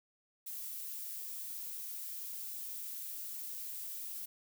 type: noise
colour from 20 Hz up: violet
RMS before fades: -43 dBFS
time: 0.46-4.26 s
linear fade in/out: 10 ms
effects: none